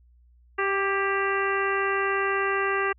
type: harmonic tone with a mistuned harmonic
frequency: 392 Hz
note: G4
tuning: in tune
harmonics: 1 / 2 / 3 / 4 / 5 / 6 / 7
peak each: -27 / -34 / -28 / -30 / -30 / -39 / -35 dBFS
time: 0.58-2.93 s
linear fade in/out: 10 ms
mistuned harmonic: 4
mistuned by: +29 cents
effects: added 60 Hz sine -54 dBFS peak until 2.98 s